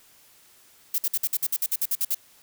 violet noise bursts, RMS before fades -24 dBFS, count 13, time 0.94-2.147 s, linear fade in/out 5 ms, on 43 ms, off 54 ms, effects white hiss -56 dBFS RMS until 2.42 s

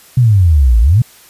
sine exponential two-way sweep, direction down then up, 130.81 to 53.4 to 130.81 Hz, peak -5 dBFS, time 0.17-1.02 s, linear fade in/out 5 ms, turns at 0.8 s, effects white hiss -42 dBFS RMS until 1.29 s + resampled to 32000 Hz

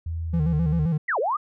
sine tone with pitch glide, 82.41 to 75.14 Hz, E2 to D2, 0 to +40 cents, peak -26 dBFS, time 0.06-0.86 s, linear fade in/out 5 ms, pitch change -160 cents, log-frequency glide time 0.27-0.44 s
triangle tone with vibrato, 159.9 Hz, D#3, 48 cents sharp, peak -18 dBFS, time 0.33-0.98 s, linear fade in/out 10 ms, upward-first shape square, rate 7.6 Hz, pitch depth 89 cents each way
sine linear two-way sweep, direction down then up, 2093 to 395 to 1271 Hz, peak -21 dBFS, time 1.08-1.37 s, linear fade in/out 10 ms, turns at 1.19 s
effects none

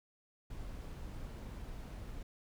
brown noise, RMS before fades -45 dBFS, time 0.5-2.23 s, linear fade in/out 5 ms, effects none

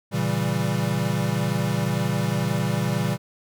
square chord, A# diminished seventh, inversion none, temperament equal, 116.54 / 138.59 / 164.81 / 196 Hz, A#2 / C#3 / E3 / G3, 0 / 0 / 0 / 0 cents, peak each -28 dBFS, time 0.11-3.18 s, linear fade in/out 50 ms, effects none

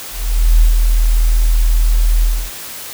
sine tone with ADSR envelope, 40.34 Hz, E1, 37 cents flat, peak -4 dBFS, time 0.11-2.51 s, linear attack 500 ms, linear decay 120 ms, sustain -4 dB, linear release 270 ms, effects white hiss -29 dBFS RMS until 2.93 s

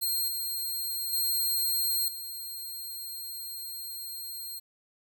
5% pulse tone with level steps, 4203 Hz, C8, 7 cents sharp, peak -20 / -24 / -19 / -30 dBFS, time 0.01-4.6 s, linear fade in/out 20 ms, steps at 0.28 / 1.13 / 2.08 s, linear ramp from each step 2 ms, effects none

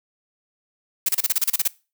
blue noise bursts, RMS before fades -19 dBFS, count 11, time 1.06-1.678 s, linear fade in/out 5 ms, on 28 ms, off 31 ms, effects noise-tail reverb RT60 0.3 s tail -21 dB re dry

